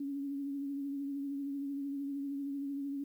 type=tone with vibrato; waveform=sine; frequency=279.6 Hz; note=C#4; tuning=15 cents sharp; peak=-35 dBFS; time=0-3.04 s; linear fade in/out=5 ms; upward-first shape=triangle; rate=13 Hz; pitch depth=38 cents each way; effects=11-bit